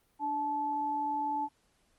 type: tone pair together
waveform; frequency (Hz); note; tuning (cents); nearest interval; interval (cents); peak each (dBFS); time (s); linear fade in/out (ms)
sine; 293.7 / 868.2; D4 / A5; 0 / -23; octave + perfect fifth; 1877; -39 / -30; 0.19-1.49; 50
effects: pink hiss -71 dBFS RMS until 1.98 s + Opus 32 kbps